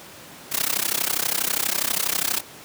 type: noise with amplitude modulation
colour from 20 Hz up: white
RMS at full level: -20 dBFS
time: 0.51-2.41 s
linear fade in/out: 20 ms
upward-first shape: sine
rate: 32.3 Hz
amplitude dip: 95%
effects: pink hiss -42 dBFS RMS until 2.64 s + high-pass 150 Hz 12 dB/octave